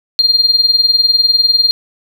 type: tone with tremolo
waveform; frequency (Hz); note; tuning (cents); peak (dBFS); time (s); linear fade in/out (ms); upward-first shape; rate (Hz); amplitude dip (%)
sine; 4200; C8; +6; -4; 0.19-1.71; 0; sine; 20; 80
effects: tanh soft clip ceiling 0 dBFS + 7-bit